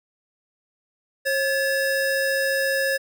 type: tone pair together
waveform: square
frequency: 541 / 1717.6 Hz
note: C#5 / A6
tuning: -42 / -42 cents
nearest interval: octave + minor sixth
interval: 2000 cents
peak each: -24 dBFS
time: 1.25-2.98 s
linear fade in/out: 20 ms
effects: none